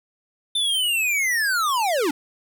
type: linear sweep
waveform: square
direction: down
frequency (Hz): 3578 to 265.2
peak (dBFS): -20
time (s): 0.55-2.11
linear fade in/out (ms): 5
effects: none